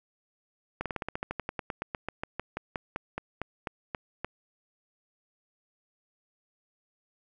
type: slowing click train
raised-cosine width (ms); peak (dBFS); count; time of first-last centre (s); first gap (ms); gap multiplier
0.5; -17; 26; 0.81-4.246; 47; 1.08
effects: none